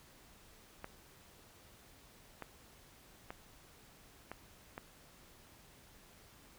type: clicks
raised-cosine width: 0.5 ms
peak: -28 dBFS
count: 5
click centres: 0.844 / 2.423 / 3.305 / 4.316 / 4.779 s
effects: pink hiss -61 dBFS RMS until 6.58 s